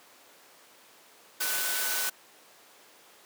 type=tone in noise; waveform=sine; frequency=1500 Hz; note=F#6; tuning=23 cents sharp; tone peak=-36 dBFS; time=1.4-2.1 s; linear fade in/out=10 ms; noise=white; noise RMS=-30 dBFS; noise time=1.4-2.1 s; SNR=-9 dB; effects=pink hiss -55 dBFS RMS until 3.25 s + high-pass 400 Hz 12 dB/octave